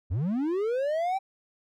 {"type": "linear sweep", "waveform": "triangle", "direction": "up", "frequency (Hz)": [73.42, 788], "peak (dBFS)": -23, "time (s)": [0.1, 1.19], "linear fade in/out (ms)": 20, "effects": []}